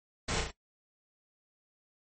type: noise with echo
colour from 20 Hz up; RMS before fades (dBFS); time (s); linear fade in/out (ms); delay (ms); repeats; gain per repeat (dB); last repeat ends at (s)
pink; -32; 0.28-0.41; 10; 34; 3; -4; 0.512
effects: noise-tail reverb RT60 0.1 s tail -18 dB re dry + MP3 32 kbps